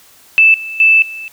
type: tone with level steps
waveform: sine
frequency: 2637 Hz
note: E7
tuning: in tune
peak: -4 / -22 / -5 / -24 dBFS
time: 0.38-1.28 s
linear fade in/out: 0 ms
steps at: 0.54 / 0.8 / 1.02 s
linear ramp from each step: 2 ms
effects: white hiss -45 dBFS RMS until 1.32 s